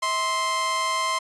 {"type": "tone pair together", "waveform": "sawtooth", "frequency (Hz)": [645.4, 1046.5], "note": ["E5", "C6"], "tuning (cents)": [-37, 0], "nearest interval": "minor sixth", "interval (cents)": 837, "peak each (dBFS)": [-29, -19], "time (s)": [0.02, 1.19], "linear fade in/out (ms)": 10, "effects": ["resampled to 24000 Hz"]}